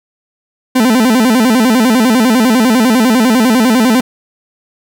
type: tone with vibrato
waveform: 40% pulse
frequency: 237.1 Hz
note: A#3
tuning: 30 cents sharp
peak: -6 dBFS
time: 0.75-4.01 s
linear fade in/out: 10 ms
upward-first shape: square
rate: 10 Hz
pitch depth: 140 cents each way
effects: none